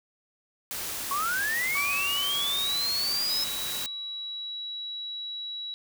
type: noise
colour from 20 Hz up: white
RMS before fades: -34 dBFS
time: 0.71-3.86 s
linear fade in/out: 0 ms
type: linear sweep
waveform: sine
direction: up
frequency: 1083 to 5180 Hz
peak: -26 dBFS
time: 1.11-3.44 s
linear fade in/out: 2 ms
type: tone with exponential decay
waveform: 35% pulse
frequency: 1140 Hz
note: C#6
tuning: 48 cents sharp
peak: -29 dBFS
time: 1.75-4.51 s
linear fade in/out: 5 ms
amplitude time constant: 600 ms
type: tone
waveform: sine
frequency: 3900 Hz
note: B7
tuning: 23 cents flat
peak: -33 dBFS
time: 3.3-5.74 s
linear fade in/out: 0 ms
effects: none